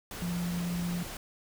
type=tone in noise; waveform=sine; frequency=174.61 Hz; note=F3; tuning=in tune; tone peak=-30 dBFS; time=0.22-1.03 s; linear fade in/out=2 ms; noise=pink; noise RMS=-41 dBFS; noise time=0.11-1.17 s; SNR=+8 dB; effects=none